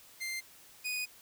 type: tone pair in turn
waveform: sawtooth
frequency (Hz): 2093 / 2482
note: C7 / D#7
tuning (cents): 0 / -5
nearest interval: minor third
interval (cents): 295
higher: second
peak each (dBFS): -32 / -30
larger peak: second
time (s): 0.2-0.41 / 0.84-1.06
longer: second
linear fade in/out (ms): 20
effects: white hiss -57 dBFS RMS until 1.21 s